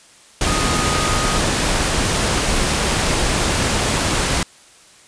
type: tone in noise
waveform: sine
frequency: 1244.5 Hz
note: D#6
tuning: in tune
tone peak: -24 dBFS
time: 0.47-1.38 s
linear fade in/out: 2 ms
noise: pink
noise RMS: -18 dBFS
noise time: 0.41-4.43 s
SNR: -9 dB
effects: white hiss -47 dBFS RMS until 5.07 s + resampled to 22050 Hz